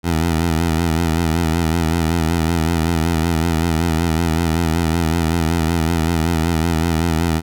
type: tone with vibrato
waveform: 15% pulse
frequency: 82.41 Hz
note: E2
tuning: in tune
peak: -9 dBFS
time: 0.03-7.42 s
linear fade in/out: 50 ms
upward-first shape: sine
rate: 5.3 Hz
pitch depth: 76 cents each way
effects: none

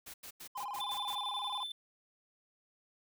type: noise bursts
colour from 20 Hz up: white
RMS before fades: -48 dBFS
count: 7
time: 0.06-1.154 s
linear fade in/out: 10 ms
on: 80 ms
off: 89 ms
type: tone with vibrato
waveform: triangle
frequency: 915 Hz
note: A#5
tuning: 32 cents flat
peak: -36 dBFS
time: 0.55-1.64 s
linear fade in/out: 10 ms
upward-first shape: square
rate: 19 Hz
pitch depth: 200 cents each way
type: tone with tremolo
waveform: triangle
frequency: 3528 Hz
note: A7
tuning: 4 cents sharp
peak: -35 dBFS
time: 0.8-1.72 s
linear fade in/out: 5 ms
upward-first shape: square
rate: 11 Hz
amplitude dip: 40%
effects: none

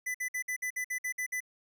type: tone bursts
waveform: square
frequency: 2000 Hz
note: B6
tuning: 21 cents sharp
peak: -32 dBFS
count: 10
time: 0.06-1.405 s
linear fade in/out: 10 ms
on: 85 ms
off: 55 ms
effects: none

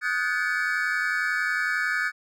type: tone cluster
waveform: triangle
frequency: 1255 / 1467 / 1558 / 1729 / 2253 Hz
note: D#6 / F#6 / G6 / A6 / C#7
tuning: +15 / -15 / -11 / -31 / +28 cents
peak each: -32 / -26 / -29 / -26 / -32 dBFS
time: 0.01-2.12 s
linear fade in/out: 50 ms
effects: none

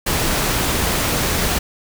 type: noise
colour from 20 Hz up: pink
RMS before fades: -19 dBFS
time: 0.06-1.59 s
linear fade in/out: 10 ms
effects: none

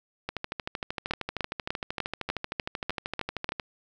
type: two click trains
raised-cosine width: 0.3 ms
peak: -15 / -12 dBFS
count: 44 / 9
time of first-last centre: 0.29-3.598 / 1.11-3.491 s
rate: 13 / 3.36 Hz
effects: none

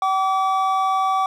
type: tone pair together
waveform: triangle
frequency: 764.4 / 1152 Hz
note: G5 / D6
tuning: -44 / -34 cents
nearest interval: perfect fifth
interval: 710 cents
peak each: -18 dBFS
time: 0.02-1.26 s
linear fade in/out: 2 ms
effects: none

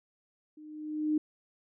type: tone with level ramp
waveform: sine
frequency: 305.3 Hz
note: D#4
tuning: 33 cents flat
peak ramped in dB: -48 to -23 dBFS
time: 0.57-1.18 s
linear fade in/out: 5 ms
effects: none

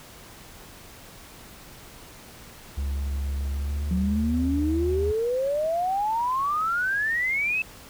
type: tone with pitch glide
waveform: triangle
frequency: 69.3 to 76.89 Hz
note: C#2 to D#2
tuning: 0 to -20 cents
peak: -23 dBFS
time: 2.77-5.12 s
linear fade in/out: 10 ms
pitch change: +180 cents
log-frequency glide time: 3.51-4.19 s
type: exponential sweep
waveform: sine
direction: up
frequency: 177.6 to 2637 Hz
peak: -22 dBFS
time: 3.91-7.62 s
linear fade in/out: 2 ms
effects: tanh soft clip ceiling -12 dBFS + pink hiss -46 dBFS RMS until 7.89 s

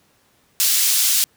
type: high-pass noise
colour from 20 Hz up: pink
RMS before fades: -17 dBFS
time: 0.6-1.24 s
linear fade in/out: 0 ms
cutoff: 4700 Hz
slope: 12 dB/octave
effects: pink hiss -59 dBFS RMS until 1.36 s + high-pass 80 Hz 12 dB/octave

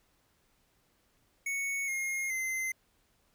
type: tone with pitch steps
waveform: square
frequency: 2217 / 2141 / 2069 Hz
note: C#7 / C7 / C7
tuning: 0 / +39 / -20 cents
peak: -32 dBFS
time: 1.46-2.72 s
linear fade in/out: 5 ms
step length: 420 ms
effects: pink hiss -71 dBFS RMS until 3.34 s

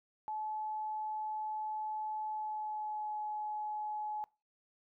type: tone with pitch glide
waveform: sine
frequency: 860 to 848.7 Hz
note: A5 to G#5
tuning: -40 to +37 cents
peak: -36 dBFS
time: 0.28-4.24 s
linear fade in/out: 0 ms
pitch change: -23 cents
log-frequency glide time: 2.27-3.17 s
effects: noise-tail reverb RT60 0.3 s tail -23 dB re dry

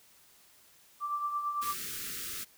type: tone with tremolo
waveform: sine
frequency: 1173 Hz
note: D6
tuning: 2 cents flat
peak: -28 dBFS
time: 1-1.75 s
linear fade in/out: 50 ms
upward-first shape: triangle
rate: 8.9 Hz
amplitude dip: 60%
type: band-stop noise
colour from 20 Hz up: white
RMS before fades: -39 dBFS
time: 1.61-2.45 s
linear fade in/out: 20 ms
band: 480 to 1200 Hz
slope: 96 dB/octave
effects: white hiss -61 dBFS RMS until 2.57 s

